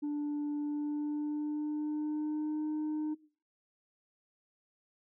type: tone with pitch glide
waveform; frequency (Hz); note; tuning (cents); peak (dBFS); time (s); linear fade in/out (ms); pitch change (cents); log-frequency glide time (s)
sine; 293.7 to 306; D4 to D#4; 0 to -29; -29; 0.02-3.15; 20; +71; 0.58-2.66
effects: noise-tail reverb RT60 0.4 s tail -20 dB re dry + tanh soft clip ceiling -31 dBFS